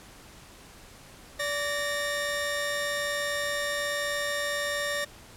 sawtooth tone pair together, 579 / 1838.2 Hz, D5 / A#6, -25 / -25 cents, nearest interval octave + minor sixth, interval 2000 cents, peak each -27 dBFS, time 1.39-5.05 s, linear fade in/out 10 ms, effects pink hiss -50 dBFS RMS until 5.36 s + low-pass 12000 Hz 12 dB/octave

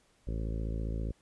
harmonic tone, 55 Hz, A1, in tune, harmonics 1 / 2 / 3 / 4 / 5 / 6 / 7 / 8 / 9 / 10, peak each -33 / -39 / -43 / -45 / -47 / -49 / -50 / -51 / -52 / -53 dBFS, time 0.27-1.12 s, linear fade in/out 5 ms, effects pink hiss -68 dBFS RMS until 1.21 s + resampled to 24000 Hz

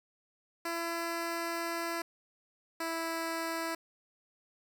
10% pulse tone pair in turn, 336.4 / 329.3 Hz, E4 / E4, +35 / -2 cents, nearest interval unison, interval 37 cents, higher first, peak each -25 dBFS, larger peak neither, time 0.65-2.02 / 2.8-3.75 s, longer first, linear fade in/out 5 ms, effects 10-bit

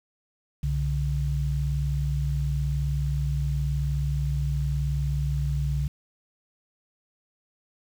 sine tone pair together, 63.5 / 142.55 Hz, B1 / C#3, +49 / +49 cents, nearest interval octave + major second, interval 1400 cents, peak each -26 dBFS, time 0.63-5.88 s, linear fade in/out 5 ms, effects 8-bit

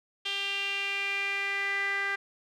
sawtooth tone with band-pass filter sweep, 397 Hz, G4, 22 cents sharp, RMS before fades -31 dBFS, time 0.25-2.16 s, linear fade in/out 10 ms, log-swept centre 3100 to 1800 Hz, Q 5.6, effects none

